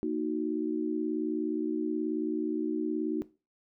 sine chord, D# minor, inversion second, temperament equal, 233.1 / 311.1 / 370 Hz, A#3 / D#4 / F#4, 0 / 0 / 0 cents, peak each -35 / -31 / -33 dBFS, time 0.03-3.22 s, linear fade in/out 0 ms, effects noise-tail reverb RT60 0.3 s tail -18 dB re dry

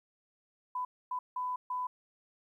sine tone bursts at uneven times, 1000 Hz, B5, 21 cents sharp, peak -32 dBFS, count 4, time 0.75-0.85 / 1.11-1.19 / 1.36-1.56 / 1.7-1.87 s, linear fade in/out 5 ms, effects 12-bit

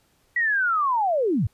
sine linear sweep, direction down, 1953 to 79.3 Hz, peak -19 dBFS, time 0.36-1.47 s, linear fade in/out 5 ms, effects pink hiss -64 dBFS RMS until 1.53 s + resampled to 32000 Hz

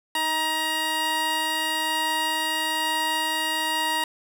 15% pulse tone pair together, 315.3 / 944.8 Hz, D#4 / A#5, +23 / +23 cents, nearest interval octave + perfect fifth, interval 1900 cents, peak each -27 / -17 dBFS, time 0.15-4.04 s, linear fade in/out 2 ms, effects none

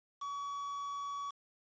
triangle tone with quantisation, 1132 Hz, C#6, 36 cents sharp, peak -36 dBFS, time 0.21-1.31 s, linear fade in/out 10 ms, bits 8, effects resampled to 16000 Hz

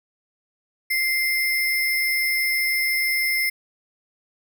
sine tone with sample-and-hold, 2093 Hz, C7, in tune, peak -19 dBFS, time 0.9-3.5 s, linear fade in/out 10 ms, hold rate 7350 Hz, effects none

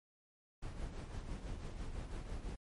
brown noise with tremolo, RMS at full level -41 dBFS, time 0.62-2.56 s, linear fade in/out 10 ms, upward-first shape triangle, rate 6 Hz, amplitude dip 60%, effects MP3 48 kbps

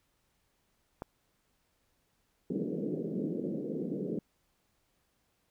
click, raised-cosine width 1 ms, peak -24 dBFS, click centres 1.021 s
pink band-pass noise, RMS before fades -35 dBFS, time 2.5-4.19 s, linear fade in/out 2 ms, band 160 to 490 Hz, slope 48 dB/octave
effects pink hiss -75 dBFS RMS until 5.5 s

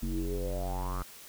square tone with low-pass filter sweep, 45.58 Hz, F#1, 25 cents flat, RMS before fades -33 dBFS, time 0.02-1.03 s, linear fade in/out 10 ms, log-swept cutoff 250 to 1300 Hz, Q 8, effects white hiss -50 dBFS RMS until 1.28 s

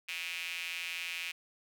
square tone with high-pass filter, 86 Hz, F2, 26 cents flat, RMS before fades -39 dBFS, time 0.08-1.32 s, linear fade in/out 10 ms, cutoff 2500 Hz, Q 5, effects none

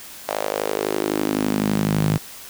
sawtooth tone with high-pass filter sweep, 51.91 Hz, G#1, in tune, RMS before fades -22 dBFS, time 0.28-2.18 s, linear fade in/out 10 ms, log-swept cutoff 640 to 140 Hz, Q 3.1, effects white hiss -39 dBFS RMS until 2.49 s

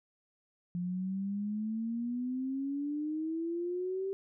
sine exponential sweep, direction up, 174.61 to 392 Hz, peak -32 dBFS, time 0.75-4.13 s, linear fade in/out 0 ms, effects none

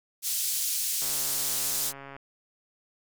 white band-pass noise, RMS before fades -29 dBFS, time 0.22-1.93 s, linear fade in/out 50 ms, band 4600 to 14000 Hz, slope 12 dB/octave
click train, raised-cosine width 0.5 ms, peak -28 dBFS, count 159, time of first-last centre 1.02-2.165 s, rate 138 Hz
effects none

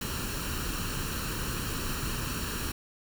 pink noise with comb filter, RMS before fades -33 dBFS, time 0.01-2.72 s, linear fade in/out 5 ms, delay 0.71 ms, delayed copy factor +0.65, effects none

